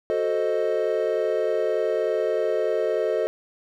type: chord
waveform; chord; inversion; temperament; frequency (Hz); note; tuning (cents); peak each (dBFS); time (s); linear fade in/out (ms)
triangle; F# diminished seventh; none; equal; 370 / 440 / 523.3 / 622.3; F#4 / A4 / C5 / Eb5; 0 / 0 / 0 / 0; -27 / -23 / -26 / -24; 0.1-3.27; 0
effects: none